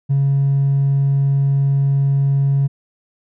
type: tone with hard clipping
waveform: sine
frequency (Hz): 138.59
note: C#3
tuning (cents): 0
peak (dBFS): -13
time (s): 0.09-2.68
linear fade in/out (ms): 20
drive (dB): 1
effects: none